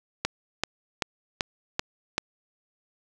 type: click train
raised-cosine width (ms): 0.2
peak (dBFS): -7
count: 6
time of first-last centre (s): 0.25-2.181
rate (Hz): 2.59
effects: none